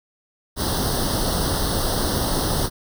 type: noise with comb filter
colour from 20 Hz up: pink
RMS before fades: -22 dBFS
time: 0.56-2.7 s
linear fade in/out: 50 ms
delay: 0.21 ms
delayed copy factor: +1
effects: none